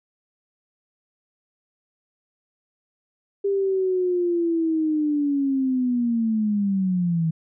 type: linear sweep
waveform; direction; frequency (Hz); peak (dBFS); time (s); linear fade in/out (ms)
sine; down; 400.8 to 159.2; -19; 3.44-7.31; 10
effects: none